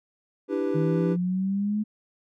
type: chord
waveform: triangle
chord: E minor seventh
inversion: third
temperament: equal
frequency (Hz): 293.7 / 329.6 / 392 / 493.9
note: D4 / E4 / G4 / B4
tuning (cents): 0 / 0 / 0 / 0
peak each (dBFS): -27 / -29 / -26 / -29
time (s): 0.48-1.17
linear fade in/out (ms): 50
type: exponential sweep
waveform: sine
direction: up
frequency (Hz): 155.7 to 215.1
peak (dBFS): -23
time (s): 0.74-1.84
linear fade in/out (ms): 20
effects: none